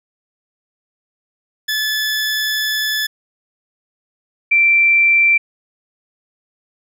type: tone pair in turn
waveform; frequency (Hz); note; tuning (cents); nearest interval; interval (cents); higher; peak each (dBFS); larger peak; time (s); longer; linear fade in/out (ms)
20% pulse / sine; 1729 / 2348; A6 / D7; -31 / -1; perfect fourth; 530; second; -12 / -9; second; 1.68-3.07 / 4.51-5.38; first; 10
effects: none